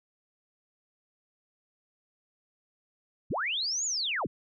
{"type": "linear two-way sweep", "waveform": "sine", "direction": "up then down", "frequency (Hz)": [30.09, 7040, 30.09], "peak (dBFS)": -28, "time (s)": [3.3, 4.27], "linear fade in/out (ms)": 10, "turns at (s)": 3.85, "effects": []}